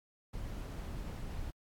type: noise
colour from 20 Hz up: brown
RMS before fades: -41 dBFS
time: 0.33-1.51 s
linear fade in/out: 10 ms
effects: AAC 64 kbps